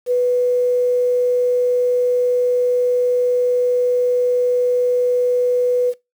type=tone with quantisation; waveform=sine; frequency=493.9 Hz; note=B4; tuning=in tune; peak=-13 dBFS; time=0.06-5.94 s; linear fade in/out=50 ms; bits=7; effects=noise-tail reverb RT60 0.2 s tail -20 dB re dry